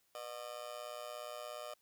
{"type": "tone with amplitude modulation", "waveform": "30% pulse", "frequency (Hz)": 607, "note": "D#5", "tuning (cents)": -43, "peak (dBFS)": -37, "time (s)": [0.15, 1.74], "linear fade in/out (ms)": 2, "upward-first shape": "sine", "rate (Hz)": 117, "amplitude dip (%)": 90, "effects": ["white hiss -75 dBFS RMS until 1.81 s"]}